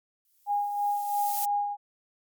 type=noise with exponential growth; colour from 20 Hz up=violet; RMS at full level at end=-29 dBFS; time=0.25-1.45 s; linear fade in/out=1 ms; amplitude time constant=260 ms
type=tone with tremolo; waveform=sine; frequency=818 Hz; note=G#5; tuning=26 cents flat; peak=-23 dBFS; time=0.46-1.77 s; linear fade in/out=50 ms; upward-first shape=sine; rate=3 Hz; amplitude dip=50%
effects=MP3 96 kbps